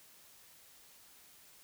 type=silence; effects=white hiss -60 dBFS RMS until 1.63 s